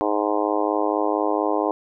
harmonic tone, 104.3 Hz, G#2, 8 cents sharp, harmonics 3 / 4 / 5 / 6 / 7 / 8 / 9 / 10, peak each -25 / -26 / -27 / -28 / -28 / -29 / -30 / -30 dBFS, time 0.01-1.71 s, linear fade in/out 0 ms, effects none

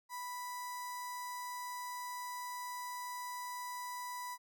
sawtooth tone with notch filter, 987.8 Hz, B5, in tune, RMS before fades -43 dBFS, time 0.09-4.38 s, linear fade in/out 50 ms, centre 2900 Hz, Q 1.2, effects none

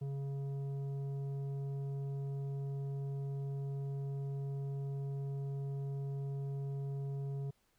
triangle tone with tanh clipping, 138.59 Hz, C#3, in tune, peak -38 dBFS, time 0.01-7.51 s, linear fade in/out 10 ms, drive 13 dB, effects pink hiss -75 dBFS RMS until 7.78 s

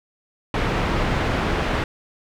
pink low-pass noise, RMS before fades -22 dBFS, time 0.54-1.84 s, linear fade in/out 2 ms, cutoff 2400 Hz, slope 12 dB/octave, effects none

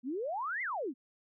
sine exponential two-way sweep, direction up then down, 229.9 to 2168 to 229.9 Hz, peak -33 dBFS, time 0.03-0.94 s, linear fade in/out 50 ms, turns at 0.62 s, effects none

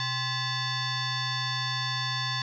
sine tone with frequency modulation, 1713 Hz, A6, 47 cents flat, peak -27 dBFS, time 0-2.42 s, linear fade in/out 2 ms, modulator 920 Hz, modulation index 3.5, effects none

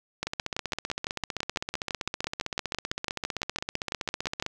two click trains, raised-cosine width 0.2 ms, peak -13 / -12 dBFS, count 66 / 26, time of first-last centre 0.27-4.464 / 0.23-4.425 s, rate 15.5 / 5.96 Hz, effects none

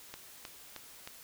click train, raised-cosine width 0.2 ms, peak -25 dBFS, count 4, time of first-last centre 0.14-1.075 s, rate 3.21 Hz, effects white hiss -53 dBFS RMS until 1.23 s

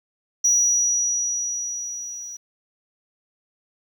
sine tone with level ramp, 5820 Hz, F#8, 29 cents flat, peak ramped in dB -12 to -33 dBFS, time 0.44-2.37 s, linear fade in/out 10 ms, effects tanh soft clip ceiling -13 dBFS + 9-bit

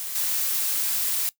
blue noise with level steps, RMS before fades -32 / -25 dBFS, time 0-1.29 s, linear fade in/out 0 ms, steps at 0.15 s, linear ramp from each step 5 ms, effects noise-tail reverb RT60 0.1 s tail -19 dB re dry

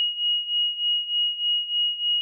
sine beating tone pair, 2887 / 2890.3 Hz, F#7 / F#7, -43 / -41 cents, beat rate 3.3 Hz, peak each -23 / -27 dBFS, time 0-2.21 s, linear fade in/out 0 ms, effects none

